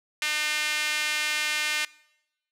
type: tone with high-pass filter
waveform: sawtooth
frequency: 302.3 Hz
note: D#4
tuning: 50 cents flat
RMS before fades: -27 dBFS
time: 0.22-1.85 s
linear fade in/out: 2 ms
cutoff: 2200 Hz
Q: 1.8
effects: noise-tail reverb RT60 0.9 s tail -23 dB re dry + low-pass 11000 Hz 12 dB/octave

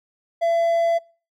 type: tone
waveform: triangle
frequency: 673 Hz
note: E5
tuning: 36 cents sharp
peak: -15 dBFS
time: 0.41-0.99 s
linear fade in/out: 20 ms
effects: noise-tail reverb RT60 0.4 s tail -25 dB re dry

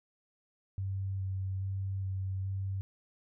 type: tone with vibrato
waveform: sine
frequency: 96 Hz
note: G2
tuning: 36 cents flat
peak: -32 dBFS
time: 0.78-2.81 s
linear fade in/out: 0 ms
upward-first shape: square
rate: 1.2 Hz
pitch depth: 12 cents each way
effects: none

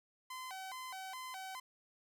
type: tone with vibrato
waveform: sawtooth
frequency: 884 Hz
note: A5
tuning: 8 cents sharp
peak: -40 dBFS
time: 0.3-1.6 s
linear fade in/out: 5 ms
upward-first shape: square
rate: 2.4 Hz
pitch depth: 260 cents each way
effects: none

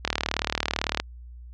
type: click train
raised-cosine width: 0.2 ms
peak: -5 dBFS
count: 37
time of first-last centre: 0.05-1 s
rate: 37.9 Hz
effects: added 60 Hz sine -40 dBFS peak until 1.53 s + low-pass 5000 Hz 12 dB/octave

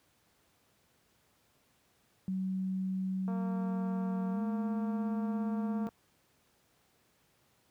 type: tone with pitch glide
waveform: sine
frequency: 188.5 to 212.8 Hz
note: F#3 to G#3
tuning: +32 to +42 cents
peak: -31 dBFS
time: 2.28-5.87 s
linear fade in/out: 0 ms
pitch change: +210 cents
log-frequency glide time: 4.32-4.42 s
type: click train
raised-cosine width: 1 ms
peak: -31 dBFS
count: 601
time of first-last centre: 3.28-5.889 s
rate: 230 Hz
effects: pink hiss -70 dBFS RMS until 7.7 s + high-pass 80 Hz 12 dB/octave

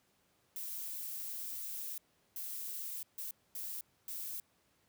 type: noise bursts at uneven times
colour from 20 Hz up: violet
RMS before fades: -42 dBFS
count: 5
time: 0.56-1.98 / 2.36-3.03 / 3.18-3.31 / 3.55-3.81 / 4.08-4.4 s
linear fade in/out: 2 ms
effects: pink hiss -73 dBFS RMS until 4.88 s + high-pass 80 Hz 12 dB/octave

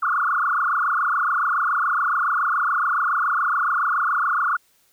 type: tone with frequency modulation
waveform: sine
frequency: 1280 Hz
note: D#6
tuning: 49 cents sharp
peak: -18 dBFS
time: 0.02-4.57 s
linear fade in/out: 10 ms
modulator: 27.1 Hz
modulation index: 6.5
effects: white hiss -61 dBFS RMS until 4.92 s

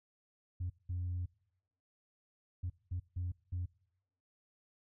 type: tone bursts at uneven times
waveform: sine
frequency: 89.2 Hz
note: F2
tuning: 37 cents sharp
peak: -33 dBFS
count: 6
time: 0.6-0.7 / 0.89-1.26 / 2.63-2.7 / 2.91-3 / 3.16-3.32 / 3.52-3.66 s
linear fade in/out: 10 ms
effects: noise-tail reverb RT60 0.9 s tail -25 dB re dry + tanh soft clip ceiling -32 dBFS

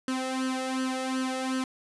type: tone with flanger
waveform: sawtooth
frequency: 260.1 Hz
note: C4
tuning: 10 cents flat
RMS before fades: -30 dBFS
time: 0.08-1.64 s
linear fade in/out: 2 ms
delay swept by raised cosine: 0.65 to 1.56 ms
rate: 2.7 Hz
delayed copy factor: +0.8
effects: resampled to 24000 Hz

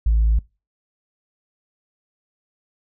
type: tone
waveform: sine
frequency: 55 Hz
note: A1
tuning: in tune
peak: -12 dBFS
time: 0.06-0.39 s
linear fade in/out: 5 ms
effects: noise-tail reverb RT60 0.3 s tail -25 dB re dry + tanh soft clip ceiling -11 dBFS

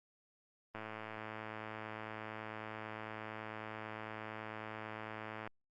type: click train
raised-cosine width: 0.5 ms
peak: -29 dBFS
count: 516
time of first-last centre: 0.75-5.475 s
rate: 109 Hz
effects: Opus 24 kbps

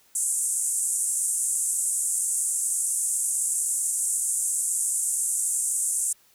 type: band-pass noise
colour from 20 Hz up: pink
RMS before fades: -26 dBFS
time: 0.15-6.13 s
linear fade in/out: 5 ms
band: 7700 to 10000 Hz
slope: 48 dB/octave
effects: white hiss -60 dBFS RMS until 6.34 s

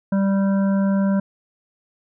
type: harmonic tone with a mistuned harmonic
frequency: 196 Hz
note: G3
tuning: in tune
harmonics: 1 / 3 / 5 / 7 / 8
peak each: -16 / -27 / -34 / -39 / -38 dBFS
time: 0.12-1.2 s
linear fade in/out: 5 ms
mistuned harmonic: 8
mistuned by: -15 cents
effects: none

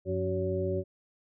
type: harmonic tone with a mistuned harmonic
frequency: 93.9 Hz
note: F#2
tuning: 26 cents sharp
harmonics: 1 / 2 / 3 / 4 / 6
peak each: -33 / -37 / -41 / -31 / -34 dBFS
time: 0.05-0.84 s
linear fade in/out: 50 ms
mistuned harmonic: 2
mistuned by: -76 cents
effects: none

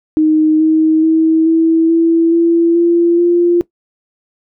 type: tone with pitch steps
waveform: sine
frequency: 311.1 / 316 / 321 / 326 / 331.1 / 336.3 / 341.6 / 347 Hz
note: D#4 / D#4 / E4 / E4 / E4 / E4 / F4 / F4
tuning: 0 / +27 / -46 / -19 / +8 / +35 / -38 / -11 cents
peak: -7 dBFS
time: 0.17-3.61 s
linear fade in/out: 0 ms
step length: 430 ms
effects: noise-tail reverb RT60 0.1 s tail -19 dB re dry

